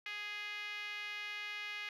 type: tone with band-pass filter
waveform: 5% pulse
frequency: 415.3 Hz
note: G#4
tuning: in tune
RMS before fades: -43 dBFS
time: 0.06-1.89 s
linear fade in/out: 2 ms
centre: 2200 Hz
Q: 2.6
effects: none